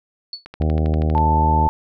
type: tone with exponential decay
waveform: sine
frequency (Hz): 4435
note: C#8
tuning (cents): 0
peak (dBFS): -23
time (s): 0.33-0.45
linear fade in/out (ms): 2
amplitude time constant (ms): 25
type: click train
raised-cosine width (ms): 0.3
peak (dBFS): -19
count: 10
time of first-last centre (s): 0.46-1.18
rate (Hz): 12.5
type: harmonic tone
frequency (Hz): 77.9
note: D#2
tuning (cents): +3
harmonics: 1 / 2 / 3 / 4 / 5 / 6 / 7 / 8 / 9 / 10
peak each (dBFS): -17 / -23 / -27 / -29 / -31 / -33 / -34 / -35 / -36 / -37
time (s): 0.6-1.68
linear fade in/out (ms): 5
type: tone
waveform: sine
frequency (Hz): 881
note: A5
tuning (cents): +2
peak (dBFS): -16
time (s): 1.15-1.69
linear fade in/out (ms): 0
effects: none

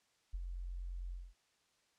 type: tone with ADSR envelope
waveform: sine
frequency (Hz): 44.47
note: F1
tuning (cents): +32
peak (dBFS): -35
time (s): 0.33-1.34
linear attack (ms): 17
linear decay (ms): 27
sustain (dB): -5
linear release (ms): 230
effects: white hiss -75 dBFS RMS until 1.98 s + low-pass 7000 Hz 12 dB/octave

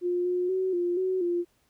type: tone with pitch steps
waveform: sine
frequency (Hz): 354.5 / 359.3 / 375.3 / 350.9 / 373.5 / 348.3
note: F4 / F4 / F#4 / F4 / F#4 / F4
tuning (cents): +26 / +49 / +25 / +8 / +16 / -5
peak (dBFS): -24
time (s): 0.01-1.45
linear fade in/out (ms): 50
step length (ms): 240
effects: pink hiss -69 dBFS RMS until 1.69 s

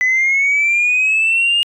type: linear sweep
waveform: sine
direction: up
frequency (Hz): 1997 to 2849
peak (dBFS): -10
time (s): 0.01-1.63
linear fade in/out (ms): 0
effects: tanh soft clip ceiling -9 dBFS

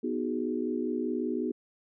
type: chord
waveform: sine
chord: G# minor seventh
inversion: first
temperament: equal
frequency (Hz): 246.9 / 311.1 / 370 / 415.3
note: B3 / D#4 / F#4 / G#4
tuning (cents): 0 / 0 / 0 / 0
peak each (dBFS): -32 / -34 / -34 / -36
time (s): 0.03-1.52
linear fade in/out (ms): 10
effects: none

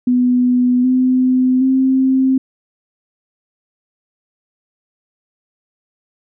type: tone with pitch steps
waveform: sine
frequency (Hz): 248.3 / 255.6 / 263.1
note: B3 / C4 / C4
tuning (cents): +9 / -40 / +10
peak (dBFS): -10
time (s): 0.07-2.38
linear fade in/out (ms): 5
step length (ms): 770
effects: none

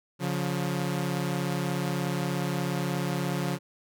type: tone pair together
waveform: sawtooth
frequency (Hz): 141.3 / 178.03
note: C#3 / F3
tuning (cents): +34 / +34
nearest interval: major third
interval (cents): 400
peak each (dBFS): -26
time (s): 0.19-3.59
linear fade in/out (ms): 50
effects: none

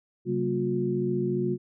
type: tone cluster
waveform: sine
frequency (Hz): 136 / 190.4 / 233.2 / 358.5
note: C#3 / F#3 / A#3 / F4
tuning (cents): -33 / +50 / +1 / +45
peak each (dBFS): -31 / -31 / -32 / -27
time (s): 0.25-1.58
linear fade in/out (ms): 50
effects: none

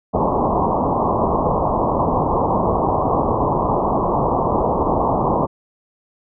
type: low-pass noise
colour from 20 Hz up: white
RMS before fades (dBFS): -18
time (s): 0.13-5.47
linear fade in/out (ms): 20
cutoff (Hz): 1100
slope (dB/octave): 96
effects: none

